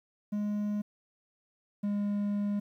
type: tone pair in turn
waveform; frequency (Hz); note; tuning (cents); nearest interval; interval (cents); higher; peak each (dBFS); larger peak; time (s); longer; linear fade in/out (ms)
triangle; 207.7 / 204.4; G#3 / G#3; 0 / -27; unison; 27; first; -27 / -26; second; 0.32-0.82 / 1.83-2.6; second; 10
effects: 11-bit